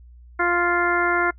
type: harmonic tone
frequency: 349.2 Hz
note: F4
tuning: in tune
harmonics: 1 / 2 / 3 / 4 / 5 / 6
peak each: -24 / -26 / -26 / -22 / -27 / -28 dBFS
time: 0.39-1.31 s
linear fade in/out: 10 ms
effects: noise-tail reverb RT60 0.1 s tail -24 dB re dry + added 60 Hz sine -43 dBFS peak until 1.38 s